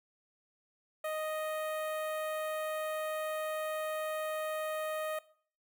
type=tone with notch filter; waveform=sawtooth; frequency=622.3 Hz; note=D#5; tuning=in tune; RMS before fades=-36 dBFS; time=1.04-5.19 s; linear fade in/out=5 ms; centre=5200 Hz; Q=0.63; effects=noise-tail reverb RT60 0.5 s tail -19 dB re dry